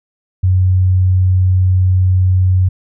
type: tone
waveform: sine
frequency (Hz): 92.5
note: F#2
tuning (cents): 0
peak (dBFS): -8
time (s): 0.43-2.69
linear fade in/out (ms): 10
effects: none